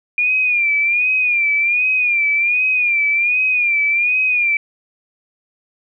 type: tone with vibrato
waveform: sine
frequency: 2414 Hz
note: D7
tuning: 47 cents sharp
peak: -13 dBFS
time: 0.18-4.57 s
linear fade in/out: 2 ms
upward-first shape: sine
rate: 1.3 Hz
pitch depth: 82 cents each way
effects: none